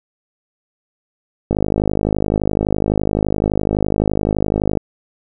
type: click train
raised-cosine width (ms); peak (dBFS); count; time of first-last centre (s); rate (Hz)
2; -3; 170; 1.51-4.773; 51.8
effects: none